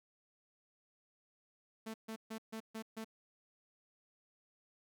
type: tone bursts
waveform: sawtooth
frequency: 221.8 Hz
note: A3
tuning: 14 cents sharp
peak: -38 dBFS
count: 6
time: 1.86-3.046 s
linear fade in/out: 10 ms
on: 81 ms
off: 140 ms
effects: none